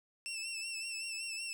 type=tone with vibrato; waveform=20% pulse; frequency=2677 Hz; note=E7; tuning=26 cents sharp; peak=-33 dBFS; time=0.26-1.53 s; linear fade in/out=0 ms; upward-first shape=sine; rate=5.3 Hz; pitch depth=44 cents each way; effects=none